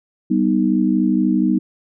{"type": "chord", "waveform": "sine", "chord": "G augmented", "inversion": "none", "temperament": "equal with one note detuned", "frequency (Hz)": [194.31, 246.9, 311.1], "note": ["G3", "B3", "D#4"], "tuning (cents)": [-15, 0, 0], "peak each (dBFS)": -18, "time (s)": [0.3, 1.59], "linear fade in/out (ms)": 10, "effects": []}